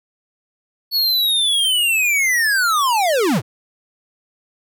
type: linear sweep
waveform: square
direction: down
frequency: 4435 to 86.8 Hz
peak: -15 dBFS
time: 0.91-3.42 s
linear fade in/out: 50 ms
effects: none